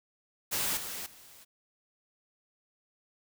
white noise with level steps, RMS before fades -31 / -39 / -54 dBFS, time 0.51-1.45 s, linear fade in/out 20 ms, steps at 0.77 / 1.06 s, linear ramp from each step 2 ms, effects none

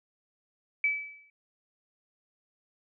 sine tone with exponential decay, 2300 Hz, D7, 37 cents flat, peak -21 dBFS, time 0.84-1.3 s, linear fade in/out 2 ms, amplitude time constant 100 ms, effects none

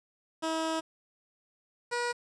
15% pulse tone pair in turn, 321.8 / 482 Hz, E4 / B4, -42 / -42 cents, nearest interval perfect fifth, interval 700 cents, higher second, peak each -23 dBFS, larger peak neither, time 0.42-0.81 / 1.91-2.13 s, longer first, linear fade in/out 20 ms, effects resampled to 22050 Hz + 9-bit

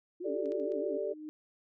sine tone with vibrato, 320 Hz, D#4, 49 cents sharp, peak -37 dBFS, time 0.2-0.98 s, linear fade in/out 10 ms, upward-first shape sine, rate 6.4 Hz, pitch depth 250 cents each way
sine chord, G suspended second, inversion none, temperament equal, 392 / 440 / 587.3 Hz, G4 / A4 / D5, 0 / 0 / 0 cents, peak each -36 dBFS, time 0.24-1.14 s, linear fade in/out 20 ms
clicks, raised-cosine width 0.2 ms, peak -41 / -36 / -46 / -41 dBFS, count 4, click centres 0.458 / 0.52 / 0.599 / 0.72 s
sine tone with exponential growth, 306.5 Hz, D#4, 26 cents flat, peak -38 dBFS, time 0.64-1.29 s, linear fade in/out 0 ms, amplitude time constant 140 ms
effects none

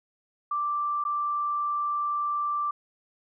sine tone with dropouts, 1174.7 Hz, D6, in tune, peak -25 dBFS, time 0.51-2.71 s, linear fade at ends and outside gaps 5 ms, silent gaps 1.04-1.05 s, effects none

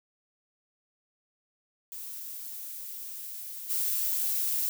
violet noise with level steps, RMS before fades -40 / -29 dBFS, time 1.92-4.69 s, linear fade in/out 0 ms, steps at 3.69 s, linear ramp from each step 20 ms, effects none

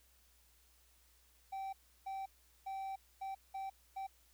triangle tone bursts at uneven times, 775 Hz, G5, 20 cents flat, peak -38 dBFS, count 6, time 1.52-1.73 / 2.06-2.26 / 2.66-2.96 / 3.21-3.35 / 3.54-3.7 / 3.96-4.07 s, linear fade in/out 10 ms, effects added 60 Hz sine -70 dBFS peak until 4.33 s + white hiss -70 dBFS RMS until 4.33 s

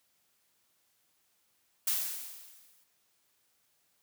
blue noise with exponential decay, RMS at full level -28 dBFS, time 1.87-2.84 s, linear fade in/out 5 ms, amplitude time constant 210 ms, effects white hiss -73 dBFS RMS until 4.02 s + high-pass 60 Hz 12 dB/octave

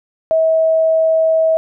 sine tone, 644 Hz, E5, 41 cents flat, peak -10 dBFS, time 0.31-1.57 s, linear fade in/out 0 ms, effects none

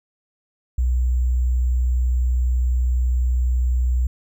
sine tone with sample-and-hold, 62 Hz, B1, 7 cents sharp, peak -16 dBFS, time 0.78-4.07 s, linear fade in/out 5 ms, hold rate 7350 Hz, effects none

